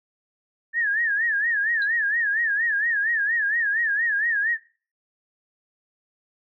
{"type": "tone with vibrato", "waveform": "sine", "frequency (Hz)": 1749, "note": "A6", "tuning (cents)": -11, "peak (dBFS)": -20, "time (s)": [0.73, 4.58], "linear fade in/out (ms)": 50, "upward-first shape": "sine", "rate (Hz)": 4.3, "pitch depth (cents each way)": 140}
{"type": "tone with exponential decay", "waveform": "sine", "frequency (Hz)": 4000, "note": "B7", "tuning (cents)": 21, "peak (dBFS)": -29, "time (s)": [1.82, 1.89], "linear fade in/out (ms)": 1, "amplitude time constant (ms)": 15}
{"effects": ["noise-tail reverb RT60 0.4 s tail -21 dB re dry"]}